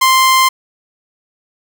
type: tone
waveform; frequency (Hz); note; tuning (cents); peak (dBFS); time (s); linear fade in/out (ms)
sawtooth; 1046.5; C6; 0; -4; 0.01-0.49; 10
effects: none